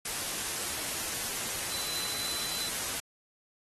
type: tone in noise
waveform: sine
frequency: 4019 Hz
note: B7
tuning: 30 cents sharp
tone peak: -37 dBFS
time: 1.71-2.69 s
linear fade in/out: 5 ms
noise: white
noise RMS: -34 dBFS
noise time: 0.05-3 s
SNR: -6 dB
effects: AAC 32 kbps